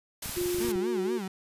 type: noise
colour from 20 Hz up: white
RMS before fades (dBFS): -36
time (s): 0.22-0.72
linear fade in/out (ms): 5
type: clicks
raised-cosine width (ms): 5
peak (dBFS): -29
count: 10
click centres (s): 0.259 / 0.294 / 0.372 / 0.414 / 0.459 / 0.546 / 0.585 / 0.649 / 0.686 / 0.758
type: tone with pitch glide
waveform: sine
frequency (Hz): 354.6 to 370.3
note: F4 to F#4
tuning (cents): +26 to +1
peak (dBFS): -27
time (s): 0.36-1.19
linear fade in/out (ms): 20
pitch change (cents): +75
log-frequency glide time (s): 0.6-1.05
type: tone with vibrato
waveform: 35% pulse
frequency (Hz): 212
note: G#3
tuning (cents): +36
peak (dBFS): -31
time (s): 0.6-1.28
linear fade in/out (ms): 5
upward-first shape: sine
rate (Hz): 4.2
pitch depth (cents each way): 210
effects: resampled to 32000 Hz